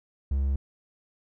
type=tone; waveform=triangle; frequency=68.4 Hz; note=C#2; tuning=23 cents flat; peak=-21 dBFS; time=0.31-0.56 s; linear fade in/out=5 ms; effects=none